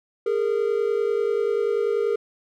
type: tone pair together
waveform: triangle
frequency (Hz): 410.3 / 460.6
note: G#4 / A#4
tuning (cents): -21 / -21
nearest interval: major second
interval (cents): 200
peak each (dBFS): -21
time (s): 0.26-2.16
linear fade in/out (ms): 5
effects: none